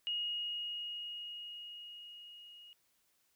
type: tone with level ramp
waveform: sine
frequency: 2876 Hz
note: F#7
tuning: 50 cents flat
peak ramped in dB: -33 to -53 dBFS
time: 0.07-2.73 s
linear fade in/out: 0 ms
effects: white hiss -75 dBFS RMS until 3.35 s